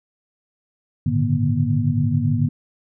sine tone cluster, 102.5 / 113.4 / 142.8 / 150.1 / 239.3 Hz, G#2 / A#2 / D3 / D3 / A#3, -22 / -47 / -48 / +38 / +46 cents, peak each -23 dBFS, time 1.06-2.49 s, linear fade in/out 5 ms, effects none

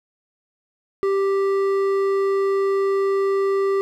triangle tone with hard clipping, 392 Hz, G4, in tune, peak -19 dBFS, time 1.03-3.81 s, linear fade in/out 0 ms, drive 12 dB, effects none

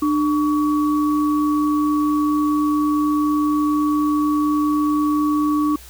sine tone pair together, 299.3 / 1130 Hz, D4 / C#6, +33 / +33 cents, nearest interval octave + major seventh, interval 2300 cents, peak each -16 / -23 dBFS, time 0.02-5.76 s, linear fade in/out 5 ms, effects added 60 Hz sine -42 dBFS peak until 5.89 s + white hiss -43 dBFS RMS until 5.89 s

